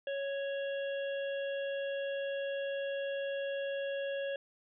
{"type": "harmonic tone", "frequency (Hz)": 554, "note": "C#5", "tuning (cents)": -1, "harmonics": [1, 3, 5, 6], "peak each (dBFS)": [-34, -44, -48, -50], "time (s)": [0.07, 4.36], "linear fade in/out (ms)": 2, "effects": []}